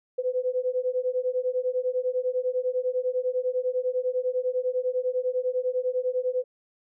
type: beating tone pair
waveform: sine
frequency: 500 / 510 Hz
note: B4 / C5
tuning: +21 / -44 cents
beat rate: 10 Hz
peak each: -27 dBFS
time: 0.18-6.44 s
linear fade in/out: 10 ms
effects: none